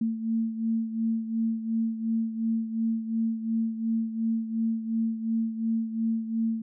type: beating tone pair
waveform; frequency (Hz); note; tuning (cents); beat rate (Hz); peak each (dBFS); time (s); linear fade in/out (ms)
sine; 224.8 / 227.6; A3 / A#3; +37 / -41; 2.8; -26 / -32; 0.01-6.62; 5
effects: none